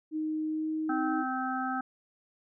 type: tone with pitch glide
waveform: sine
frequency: 311.1 to 313.6 Hz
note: D#4 to D#4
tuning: 0 to +14 cents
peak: -29 dBFS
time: 0.11-1.25 s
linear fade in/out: 50 ms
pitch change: +14 cents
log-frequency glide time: 0.47-0.69 s
type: harmonic tone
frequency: 259 Hz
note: C4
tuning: 17 cents flat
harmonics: 1 / 3 / 5 / 6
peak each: -34 / -34 / -35 / -38 dBFS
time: 0.89-1.81 s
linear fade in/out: 5 ms
effects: none